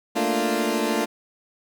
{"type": "chord", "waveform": "20% pulse", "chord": "Bb major seventh", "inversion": "third", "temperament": "equal", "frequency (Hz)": [220, 233.1, 293.7, 349.2], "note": ["A3", "Bb3", "D4", "F4"], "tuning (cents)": [0, 0, 0, 0], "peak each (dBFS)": -22, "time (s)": [0.15, 1.06], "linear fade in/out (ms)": 20, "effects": []}